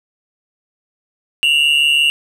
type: tone pair together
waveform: triangle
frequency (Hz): 2742 / 2888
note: F7 / F#7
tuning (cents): -32 / -43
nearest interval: minor second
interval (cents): 89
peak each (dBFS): -12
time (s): 1.43-2.1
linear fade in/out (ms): 0
effects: none